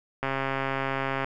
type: click train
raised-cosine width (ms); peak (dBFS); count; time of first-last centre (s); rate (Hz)
0.5; -13; 138; 0.23-1.245; 135
effects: none